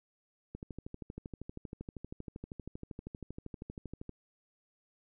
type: click train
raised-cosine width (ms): 3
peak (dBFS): -29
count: 46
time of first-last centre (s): 0.55-4.093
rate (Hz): 12.7
effects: none